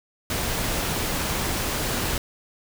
pink noise, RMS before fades -26 dBFS, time 0.3-2.18 s, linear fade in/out 2 ms, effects none

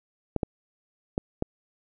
clicks, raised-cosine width 2 ms, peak -12 dBFS, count 4, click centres 0.363 / 0.432 / 1.179 / 1.424 s, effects none

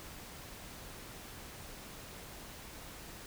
silence, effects pink hiss -49 dBFS RMS until 3.26 s

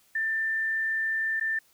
sine tone with dropouts, 1783 Hz, A6, 22 cents sharp, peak -25 dBFS, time 0.15-1.59 s, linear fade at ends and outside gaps 5 ms, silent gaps 1.399-1.409 s, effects white hiss -63 dBFS RMS until 1.73 s

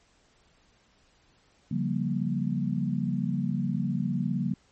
sine chord, G half-diminished seventh, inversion second, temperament just, 141.12 / 176.4 / 196 / 235.2 Hz, Db3 / F3 / G3 / Bb3, +31 / +18 / 0 / +16 cents, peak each -31 dBFS, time 1.71-4.54 s, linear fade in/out 5 ms, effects pink hiss -64 dBFS RMS until 4.71 s + MP3 32 kbps

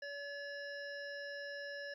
harmonic tone with a mistuned harmonic, 570 Hz, C#5, 48 cents sharp, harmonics 1 / 3 / 5 / 7 / 9 / 10, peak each -46 / -45 / -60 / -62 / -55 / -60 dBFS, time 0.02-1.94 s, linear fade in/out 5 ms, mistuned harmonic 10, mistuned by -55 cents, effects 13-bit

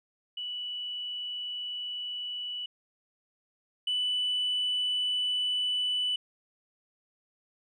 sine tone pair in turn, 2956 / 2982 Hz, F#7 / F#7, -2 / +13 cents, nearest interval unison, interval 15 cents, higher second, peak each -33 / -25 dBFS, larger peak second, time 0.37-2.66 / 3.87-6.16 s, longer neither, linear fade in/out 5 ms, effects tanh soft clip ceiling -23 dBFS

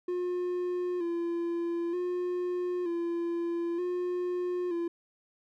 triangle tone with vibrato, 349.2 Hz, F4, in tune, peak -27 dBFS, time 0.08-4.88 s, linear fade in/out 5 ms, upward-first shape square, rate 0.54 Hz, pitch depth 42 cents each way, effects none

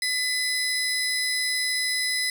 30% pulse tone pair together, 2007 / 5057 Hz, B6 / D#8, +27 / +27 cents, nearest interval octave + major third, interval 1600 cents, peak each -23 dBFS, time 0.02-2.3 s, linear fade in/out 2 ms, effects none

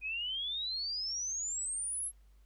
sine exponential sweep, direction up, 2469 to 11270 Hz, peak -34 dBFS, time 0.01-2.12 s, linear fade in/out 50 ms, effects added 50 Hz sine -58 dBFS peak until 2.45 s + pink hiss -75 dBFS RMS until 2.45 s

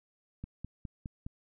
click train, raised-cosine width 5 ms, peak -27 dBFS, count 5, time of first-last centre 0.44-1.265 s, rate 4.85 Hz, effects none

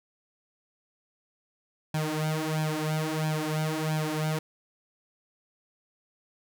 sawtooth tone with flanger, 155.6 Hz, D#3, in tune, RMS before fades -29 dBFS, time 1.94-4.39 s, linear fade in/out 5 ms, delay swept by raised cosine 1.2 to 5.1 ms, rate 1.5 Hz, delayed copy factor +0.85, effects none

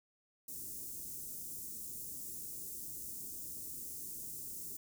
white band-stop noise, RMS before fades -45 dBFS, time 0.48-4.77 s, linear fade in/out 5 ms, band 370 to 6800 Hz, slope 24 dB/octave, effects none

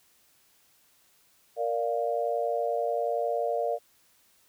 sine chord, Bb major, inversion none, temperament equal, 466.2 / 587.3 / 698.5 Hz, Bb4 / D5 / F5, 0 / 0 / 0 cents, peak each -30 dBFS, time 1.56-3.79 s, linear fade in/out 50 ms, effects white hiss -64 dBFS RMS until 4.48 s

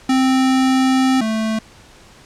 square tone pair in turn, 261.6 / 220 Hz, C4 / A3, 0 / 0 cents, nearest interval minor third, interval 300 cents, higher first, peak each -13 / -18 dBFS, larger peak first, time 0.09-1.21 / 1.21-1.59 s, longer first, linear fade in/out 5 ms, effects pink hiss -45 dBFS RMS until 2.25 s + low-pass 8000 Hz 12 dB/octave

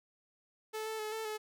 sawtooth tone with pitch steps, 435.4 / 439.9 / 428.9 / 442.7 / 429 Hz, A4 / A4 / A4 / A4 / A4, -18 / 0 / -44 / +11 / -44 cents, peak -33 dBFS, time 0.73-1.38 s, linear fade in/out 20 ms, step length 130 ms, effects none

